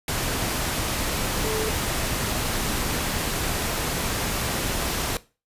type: tone in noise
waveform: sine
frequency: 436.2 Hz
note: A4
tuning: 15 cents flat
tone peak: -26 dBFS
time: 1.44-1.69 s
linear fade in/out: 2 ms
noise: pink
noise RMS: -26 dBFS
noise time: 0.08-5.17 s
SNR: -3 dB
effects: noise-tail reverb RT60 0.3 s tail -18 dB re dry + resampled to 32000 Hz